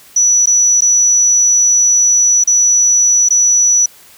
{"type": "tone with dropouts", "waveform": "sine", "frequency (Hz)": 5910, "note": "F#8", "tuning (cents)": -3, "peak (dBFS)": -7, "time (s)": [0.16, 3.86], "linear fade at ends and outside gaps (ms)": 5, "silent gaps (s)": [[0.459, 0.471], [0.808, 0.819], [2.439, 2.473], [3.288, 3.305]], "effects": ["white hiss -42 dBFS RMS until 4.17 s"]}